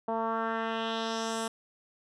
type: tone with low-pass filter sweep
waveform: 10% pulse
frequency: 225.4 Hz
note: A3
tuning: 42 cents sharp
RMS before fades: -32 dBFS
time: 0.08-1.48 s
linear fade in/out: 5 ms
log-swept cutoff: 790 to 9700 Hz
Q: 2.1
effects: none